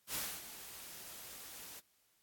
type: noise with ADSR envelope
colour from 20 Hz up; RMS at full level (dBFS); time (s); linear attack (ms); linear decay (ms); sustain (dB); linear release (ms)
white; -38; 0.07-1.81; 78; 270; -12; 28
effects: white hiss -74 dBFS RMS until 2.22 s + AAC 64 kbps

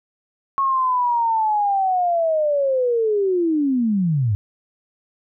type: linear sweep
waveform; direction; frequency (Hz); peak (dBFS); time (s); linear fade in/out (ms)
sine; down; 1100 to 96; -16; 0.58-4.35; 0
effects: none

